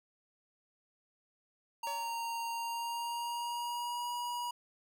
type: tone with pitch glide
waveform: square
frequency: 927 to 964.7 Hz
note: A#5 to B5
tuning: -10 to -41 cents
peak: -36 dBFS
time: 1.83-4.51 s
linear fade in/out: 5 ms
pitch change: +69 cents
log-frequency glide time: 2.49-4.09 s
type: tone with exponential decay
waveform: sawtooth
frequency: 567 Hz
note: C#5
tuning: 39 cents sharp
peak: -37 dBFS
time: 1.87-2.33 s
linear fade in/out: 0 ms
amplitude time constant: 100 ms
effects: none